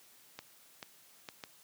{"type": "clicks", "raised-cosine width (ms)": 0.2, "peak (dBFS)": -25, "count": 4, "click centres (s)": [0.39, 0.828, 1.288, 1.438], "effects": ["white hiss -61 dBFS RMS until 1.63 s", "high-pass 100 Hz 12 dB/octave"]}